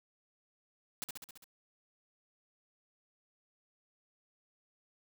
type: noise with echo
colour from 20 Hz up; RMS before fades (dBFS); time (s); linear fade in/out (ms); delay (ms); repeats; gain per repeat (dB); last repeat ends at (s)
white; -39; 1.02-1.04; 0; 67; 6; -3; 1.442
effects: none